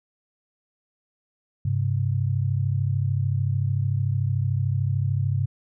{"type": "tone pair together", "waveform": "sine", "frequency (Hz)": [100, 133.48], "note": ["G2", "C3"], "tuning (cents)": [35, 35], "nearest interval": "perfect fourth", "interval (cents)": 500, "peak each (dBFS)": [-23, -24], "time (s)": [1.65, 5.46], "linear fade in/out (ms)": 5, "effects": []}